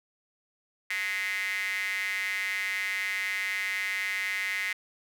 square tone with high-pass filter, 98 Hz, G2, in tune, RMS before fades -31 dBFS, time 0.9-4.73 s, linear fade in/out 5 ms, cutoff 2000 Hz, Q 9.1, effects none

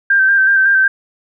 sine tone with vibrato, 1571 Hz, G6, 3 cents sharp, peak -8 dBFS, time 0.1-0.88 s, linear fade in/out 5 ms, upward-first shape square, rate 5.4 Hz, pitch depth 27 cents each way, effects none

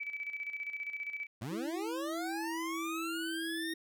sine tone with tremolo, 2300 Hz, D7, 37 cents flat, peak -35 dBFS, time 0-1.27 s, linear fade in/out 10 ms, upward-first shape square, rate 15 Hz, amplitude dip 60%
25% pulse linear sweep, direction up, 98 to 1864.7 Hz, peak -34 dBFS, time 1.41-3.74 s, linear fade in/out 10 ms
sine tone with pitch glide, 330 to 327.5 Hz, E4 to E4, +2 to -11 cents, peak -37 dBFS, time 1.51-3.74 s, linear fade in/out 5 ms, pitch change -13 cents, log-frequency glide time 1.68-3.46 s
effects none

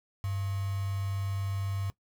sine tone with quantisation, 98 Hz, G2, in tune, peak -30 dBFS, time 0.24-1.9 s, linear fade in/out 0 ms, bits 7, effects noise-tail reverb RT60 0.1 s tail -19 dB re dry

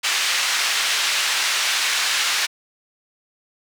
pink band-pass noise, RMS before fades -21 dBFS, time 0.03-2.47 s, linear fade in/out 20 ms, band 1800 to 6300 Hz, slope 12 dB/octave, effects none

